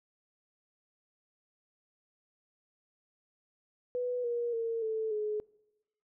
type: tone with pitch steps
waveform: sine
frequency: 493.9 / 475.4 / 457.6 / 440.5 / 424 Hz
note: B4 / A#4 / A#4 / A4 / G#4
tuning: 0 / +34 / -32 / +2 / +36 cents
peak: -30 dBFS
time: 3.95-5.4 s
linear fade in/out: 0 ms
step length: 290 ms
effects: noise-tail reverb RT60 1.0 s tail -25 dB re dry